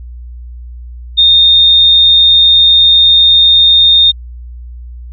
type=tone; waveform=sine; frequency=3664 Hz; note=A#7; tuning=31 cents flat; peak=-3 dBFS; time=1.17-4.12 s; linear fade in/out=20 ms; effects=added 60 Hz sine -25 dBFS peak until 5.12 s